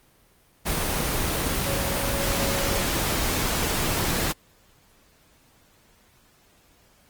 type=tone in noise; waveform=sine; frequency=554.4 Hz; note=C#5; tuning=in tune; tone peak=-31 dBFS; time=1.65-2.84 s; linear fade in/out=20 ms; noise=pink; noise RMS=-25 dBFS; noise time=0.65-4.33 s; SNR=-9 dB; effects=pink hiss -59 dBFS RMS until 7.09 s + Opus 24 kbps